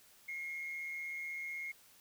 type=tone with amplitude modulation; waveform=sine; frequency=2152 Hz; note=C7; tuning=48 cents sharp; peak=-36 dBFS; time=0.28-1.72 s; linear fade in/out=10 ms; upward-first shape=sine; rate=156 Hz; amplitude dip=45%; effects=tanh soft clip ceiling -35 dBFS + white hiss -63 dBFS RMS until 2 s